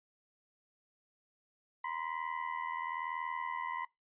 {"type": "ring-modulated tone", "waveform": "35% pulse", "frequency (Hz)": 993, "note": "B5", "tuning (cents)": 9, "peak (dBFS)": -31, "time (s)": [1.84, 3.85], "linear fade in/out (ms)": 5, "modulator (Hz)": 40.5, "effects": ["noise-tail reverb RT60 0.2 s tail -21 dB re dry", "resampled to 8000 Hz"]}